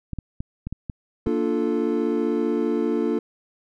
clicks, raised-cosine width 5 ms, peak -17 dBFS, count 7, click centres 0.133 / 0.187 / 0.405 / 0.67 / 0.726 / 0.898 / 1.27 s
triangle chord, Bb major seventh, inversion none, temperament equal, 233.1 / 293.7 / 349.2 / 440 Hz, Bb3 / D4 / F4 / A4, 0 / 0 / 0 / 0 cents, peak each -24 dBFS, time 1.26-3.19 s, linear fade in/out 5 ms
effects none

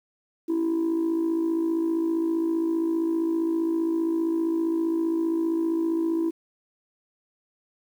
sine tone with amplitude modulation, 329.6 Hz, E4, in tune, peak -17 dBFS, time 0.48-6.31 s, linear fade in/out 20 ms, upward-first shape sine, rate 55.2 Hz, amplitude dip 65%, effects tanh soft clip ceiling -19 dBFS + 9-bit

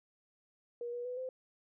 sine tone with pitch steps, 477.2 / 483.6 / 497.3 / 515 Hz, A#4 / B4 / B4 / C5, +41 / -36 / +12 / -28 cents, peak -37 dBFS, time 0.81-1.29 s, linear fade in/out 2 ms, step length 120 ms, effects none

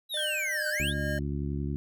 square exponential two-way sweep, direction down then up, 3951 to 1480 to 3951 Hz, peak -30 dBFS, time 0.09-0.94 s, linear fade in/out 50 ms, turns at 0.69 s
square tone with tremolo, 606 Hz, D#5, 46 cents flat, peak -34 dBFS, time 0.14-1.19 s, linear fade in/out 2 ms, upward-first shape triangle, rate 2.3 Hz, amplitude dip 75%
sine tone with pitch glide, 1557 to 1624.1 Hz, G6 to G#6, -12 to -39 cents, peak -34 dBFS, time 0.17-1.18 s, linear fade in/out 2 ms, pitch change +73 cents, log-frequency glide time 0.47-0.76 s
harmonic tone, 71 Hz, C#2, 42 cents sharp, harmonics 1 / 2 / 3 / 4 / 5, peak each -33 / -33 / -37 / -38 / -41 dBFS, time 0.8-1.76 s, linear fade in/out 0 ms
effects none

